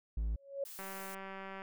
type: tone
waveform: triangle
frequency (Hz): 54.5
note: A1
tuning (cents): -16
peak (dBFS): -30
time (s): 0.17-0.36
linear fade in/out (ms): 5
type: tone with exponential growth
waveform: sine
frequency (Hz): 554.4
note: C#5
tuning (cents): 0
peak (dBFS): -31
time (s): 0.34-0.64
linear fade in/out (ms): 5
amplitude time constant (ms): 65
type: noise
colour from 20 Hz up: blue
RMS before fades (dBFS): -49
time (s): 0.65-1.15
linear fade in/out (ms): 5
type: click train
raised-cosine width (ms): 0.5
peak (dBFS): -31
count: 161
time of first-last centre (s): 0.79-1.619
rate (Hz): 193
effects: none